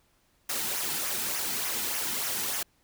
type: noise with flanger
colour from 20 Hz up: white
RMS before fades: -31 dBFS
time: 0.49-2.63 s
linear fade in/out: 5 ms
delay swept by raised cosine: 0.23 to 1.83 ms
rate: 3.4 Hz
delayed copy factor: -0.55
effects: pink hiss -68 dBFS RMS until 2.83 s